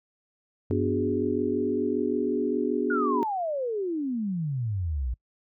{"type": "tone with exponential decay", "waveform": "sine", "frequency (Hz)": 98, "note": "G2", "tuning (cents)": 0, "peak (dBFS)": -27, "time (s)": [0.7, 3.05], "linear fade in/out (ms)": 5, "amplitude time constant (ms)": 510}
{"type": "chord", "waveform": "sine", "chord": "G# half-diminished seventh", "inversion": "first", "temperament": "equal", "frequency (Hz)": [246.9, 293.7, 370, 415.3], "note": ["B3", "D4", "F#4", "G#4"], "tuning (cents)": [0, 0, 0, 0], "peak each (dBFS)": -29, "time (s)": [0.71, 3.23], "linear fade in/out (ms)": 0}
{"type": "exponential sweep", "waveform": "sine", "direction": "down", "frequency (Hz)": [1480, 56.7], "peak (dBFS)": -26, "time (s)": [2.9, 5.14], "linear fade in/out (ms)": 5}
{"effects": ["noise-tail reverb RT60 0.1 s tail -25 dB re dry"]}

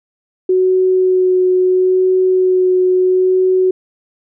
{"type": "tone with vibrato", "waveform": "sine", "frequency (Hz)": 370, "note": "F#4", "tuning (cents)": 0, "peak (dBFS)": -9, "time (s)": [0.49, 3.71], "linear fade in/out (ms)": 5, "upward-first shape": "sine", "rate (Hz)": 0.75, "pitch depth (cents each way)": 11, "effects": []}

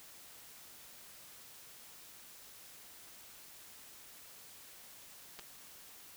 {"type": "clicks", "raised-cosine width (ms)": 0.2, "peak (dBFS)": -30, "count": 2, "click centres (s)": [5.39, 5.395], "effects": ["white hiss -55 dBFS RMS until 6.16 s"]}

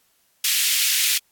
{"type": "high-pass noise", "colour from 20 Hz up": "pink", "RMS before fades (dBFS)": -20, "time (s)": [0.44, 1.18], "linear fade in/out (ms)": 5, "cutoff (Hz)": 2300, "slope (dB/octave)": 24, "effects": ["white hiss -63 dBFS RMS until 1.31 s", "AAC 64 kbps"]}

